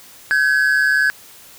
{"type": "tone pair together", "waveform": "triangle", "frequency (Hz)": [1536.6, 1677], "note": ["G6", "G#6"], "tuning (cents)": [-35, 16], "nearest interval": "major second", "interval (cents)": 151, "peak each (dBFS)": -14, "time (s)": [0.31, 1.1], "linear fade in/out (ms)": 0, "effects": ["white hiss -43 dBFS RMS until 1.58 s"]}